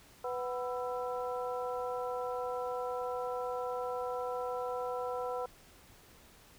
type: harmonic tone with a mistuned harmonic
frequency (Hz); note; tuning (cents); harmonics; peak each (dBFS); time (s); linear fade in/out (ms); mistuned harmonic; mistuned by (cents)
248.6; B3; +12; 2 / 3 / 4 / 5; -36 / -40 / -42 / -44; 0.24-5.46; 5; 5; +120
effects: pink hiss -59 dBFS RMS until 6.58 s